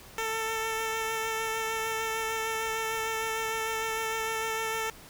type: tone with vibrato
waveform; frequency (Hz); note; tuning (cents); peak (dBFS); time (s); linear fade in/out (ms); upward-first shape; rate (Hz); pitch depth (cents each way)
10% pulse; 445.3; A4; +21; -21; 0.18-4.9; 2; sine; 6.6; 14
effects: pink hiss -50 dBFS RMS until 5.09 s